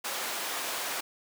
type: high-pass noise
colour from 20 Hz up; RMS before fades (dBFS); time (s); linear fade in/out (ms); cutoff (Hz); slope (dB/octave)
pink; -34; 0.04-1.01; 10; 610; 12
effects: none